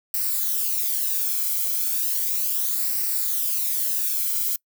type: noise with flanger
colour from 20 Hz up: violet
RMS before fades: -24 dBFS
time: 0.14-4.56 s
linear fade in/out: 2 ms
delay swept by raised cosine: 0.29 to 1.11 ms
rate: 0.35 Hz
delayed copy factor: -0.6
effects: noise-tail reverb RT60 0.1 s tail -25 dB re dry